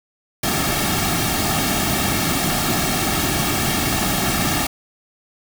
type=noise with comb filter; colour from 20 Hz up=pink; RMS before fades=-20 dBFS; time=0.43-4.67 s; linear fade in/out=5 ms; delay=2 ms; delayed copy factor=-0.7; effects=none